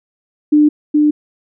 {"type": "tone with echo", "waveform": "sine", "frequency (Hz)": 299, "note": "D4", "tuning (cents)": 31, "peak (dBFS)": -6, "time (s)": [0.52, 0.69], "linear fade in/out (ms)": 10, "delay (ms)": 420, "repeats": 1, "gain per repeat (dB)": -2, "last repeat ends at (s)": 1.11, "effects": []}